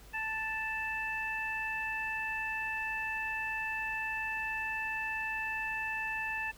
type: harmonic tone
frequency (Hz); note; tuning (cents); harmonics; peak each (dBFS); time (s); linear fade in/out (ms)
880; A5; 0; 1 / 2 / 3; -40 / -36 / -37; 0.13-6.52; 20
effects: added 50 Hz sine -55 dBFS peak until 6.57 s + pink hiss -57 dBFS RMS until 6.57 s